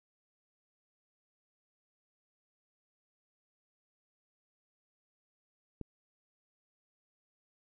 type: click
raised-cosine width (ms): 3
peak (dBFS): -27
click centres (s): 5.813
effects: none